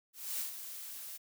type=noise with ADSR envelope; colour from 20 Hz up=blue; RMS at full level=-36 dBFS; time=0.13-1.18 s; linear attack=260 ms; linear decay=120 ms; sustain=-9 dB; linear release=19 ms; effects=none